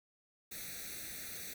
white noise with comb filter, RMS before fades -45 dBFS, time 0.51-1.54 s, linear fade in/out 10 ms, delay 0.49 ms, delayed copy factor +1, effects none

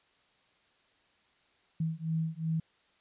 sine beating tone pair, 160 / 162.7 Hz, D#3 / E3, +49 / -22 cents, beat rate 2.7 Hz, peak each -33 / -33 dBFS, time 1.8-2.6 s, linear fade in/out 5 ms, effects white hiss -68 dBFS RMS until 3 s + resampled to 8000 Hz

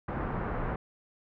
pink low-pass noise, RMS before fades -33 dBFS, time 0.08-0.76 s, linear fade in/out 5 ms, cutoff 1600 Hz, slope 24 dB/octave, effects none

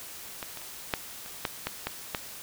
clicks, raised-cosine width 0.3 ms, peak -19 / -25 / -28 / -9 / -27 / -11 / -13 / -13 / -12 dBFS, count 9, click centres 0.428 / 0.573 / 0.617 / 0.938 / 1.261 / 1.452 / 1.67 / 1.87 / 2.148 s, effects white hiss -43 dBFS RMS until 2.42 s

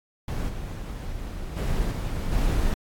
brown noise with level steps, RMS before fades -27 / -33 / -25 / -28 / -23 dBFS, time 0.28-2.74 s, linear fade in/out 2 ms, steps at 0.48 / 1.56 / 1.9 / 2.31 s, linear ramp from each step 20 ms, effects AAC 64 kbps

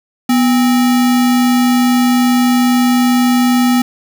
sine tone with sample-and-hold, 246.2 Hz, B3, 5 cents flat, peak -8 dBFS, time 0.29-3.82 s, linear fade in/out 5 ms, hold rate 1050 Hz, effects none

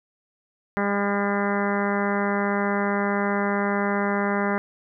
harmonic tone with a mistuned harmonic, 201.7 Hz, G3, 50 cents sharp, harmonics 1 / 2 / 3 / 4 / 5 / 6 / 7 / 8 / 9 / 10, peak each -25 / -28 / -30 / -31 / -32 / -33 / -33 / -34 / -35 / -35 dBFS, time 0.77-4.58 s, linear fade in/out 0 ms, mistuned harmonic 9, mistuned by -16 cents, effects none

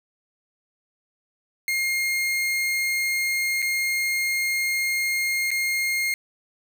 40% pulse tone with dropouts, 2131 Hz, C7, 31 cents sharp, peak -21 dBFS, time 1.68-6.14 s, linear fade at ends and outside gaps 1 ms, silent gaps 3.62-3.625 / 5.506-5.514 s, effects none

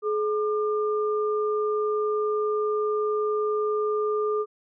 sine tone pair together, 424.8 / 1200 Hz, G#4 / D6, +39 / +37 cents, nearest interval octave + tritone, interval 1798 cents, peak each -23 / -30 dBFS, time 0.02-4.46 s, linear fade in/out 50 ms, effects none

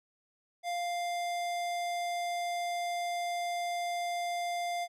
square tone with low-pass filter, 698.5 Hz, F5, in tune, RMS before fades -34 dBFS, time 0.63-4.88 s, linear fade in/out 50 ms, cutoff 11000 Hz, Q 0.57, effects none

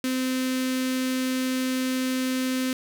sawtooth tone with notch filter, 258 Hz, C4, 24 cents flat, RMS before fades -26 dBFS, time 0.04-2.73 s, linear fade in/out 2 ms, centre 800 Hz, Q 0.61, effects none

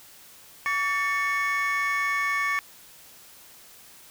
triangle tone cluster, 1138 / 1784 / 2212 Hz, C#6 / A6 / C#7, +45 / +23 / -4 cents, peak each -25 dBFS, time 0.66-2.59 s, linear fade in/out 0 ms, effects tanh soft clip ceiling -17 dBFS + white hiss -50 dBFS RMS until 4.1 s

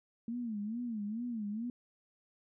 sine tone with vibrato, 223.5 Hz, A3, 27 cents sharp, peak -35 dBFS, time 0.28-1.7 s, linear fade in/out 2 ms, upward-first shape sine, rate 2.3 Hz, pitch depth 160 cents each way, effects none

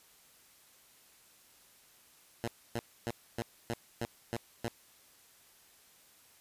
10% pulse tone bursts, 116.54 Hz, A#2, in tune, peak -25 dBFS, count 8, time 2.44-4.68 s, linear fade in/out 0 ms, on 35 ms, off 280 ms, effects white hiss -62 dBFS RMS until 6.4 s + resampled to 32000 Hz

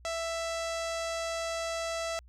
sawtooth tone with low-pass filter, 662 Hz, E5, 7 cents sharp, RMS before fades -34 dBFS, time 0.05-2.19 s, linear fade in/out 0 ms, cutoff 7100 Hz, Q 1.6, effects added 60 Hz sine -52 dBFS peak until 2.28 s

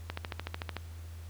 click train, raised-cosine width 0.3 ms, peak -19 dBFS, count 10, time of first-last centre 0.1-0.767 s, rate 13.5 Hz, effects added 83 Hz sine -42 dBFS peak until 1.29 s + pink hiss -57 dBFS RMS until 1.29 s

